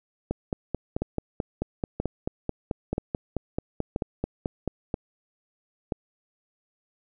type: two click trains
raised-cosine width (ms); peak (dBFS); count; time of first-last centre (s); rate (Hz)
2; -13 / -13; 6 / 21; 1.02-5.922 / 0.31-4.677; 1.02 / 4.58
effects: none